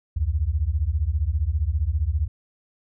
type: beating tone pair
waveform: sine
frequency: 68.6 / 83.6 Hz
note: C#2 / E2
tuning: -17 / +25 cents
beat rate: 15 Hz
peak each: -23 dBFS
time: 0.16-2.28 s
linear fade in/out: 10 ms
effects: none